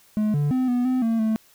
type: tone with pitch steps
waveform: triangle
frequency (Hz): 213.1 / 145.8 / 256.4 / 245.4 / 255.9 / 227.1 / 219.8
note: G#3 / D3 / C4 / B3 / C4 / A#3 / A3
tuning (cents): +45 / -12 / -35 / -11 / -38 / -45 / -2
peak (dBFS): -17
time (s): 0.17-1.36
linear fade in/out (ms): 0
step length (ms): 170
effects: white hiss -56 dBFS RMS until 1.54 s